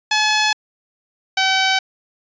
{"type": "tone pair in turn", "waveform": "10% pulse", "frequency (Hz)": [855, 763.7], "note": ["A5", "G5"], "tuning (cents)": [-50, -45], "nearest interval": "major second", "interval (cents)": 195, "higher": "first", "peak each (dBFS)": -6, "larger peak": "neither", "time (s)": [[0.11, 0.53], [1.37, 1.79]], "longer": "neither", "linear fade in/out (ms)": 5, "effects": ["resampled to 16000 Hz"]}